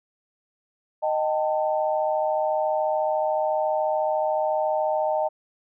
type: tone cluster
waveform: sine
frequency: 620 / 779 / 893 Hz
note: D#5 / G5 / A5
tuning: -6 / -11 / +25 cents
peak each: -23 / -27 / -28 dBFS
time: 1.02-5.29 s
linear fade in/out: 20 ms
effects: none